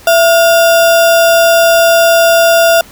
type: tone with sample-and-hold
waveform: sine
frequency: 669 Hz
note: E5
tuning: 25 cents sharp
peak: -4 dBFS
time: 0.07-2.81 s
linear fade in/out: 2 ms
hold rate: 2100 Hz
effects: pink hiss -37 dBFS RMS until 2.91 s